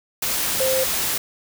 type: tone in noise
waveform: sine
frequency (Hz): 523.3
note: C5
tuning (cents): 0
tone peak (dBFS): -19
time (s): 0.6-0.84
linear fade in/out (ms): 5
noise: white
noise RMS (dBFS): -23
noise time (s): 0.22-1.18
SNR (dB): +1
effects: none